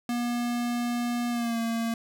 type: tone with pitch glide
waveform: square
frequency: 240 to 229.2 Hz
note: B3 to A#3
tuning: -49 to -29 cents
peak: -27 dBFS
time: 0.09-1.94 s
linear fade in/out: 2 ms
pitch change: -80 cents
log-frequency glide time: 1.3-1.59 s
effects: none